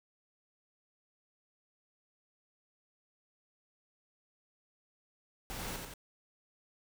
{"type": "noise with echo", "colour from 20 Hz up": "pink", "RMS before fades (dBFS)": -42, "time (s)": [5.5, 5.76], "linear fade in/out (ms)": 0, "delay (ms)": 89, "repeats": 2, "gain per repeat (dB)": -3, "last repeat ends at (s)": 5.938, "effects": []}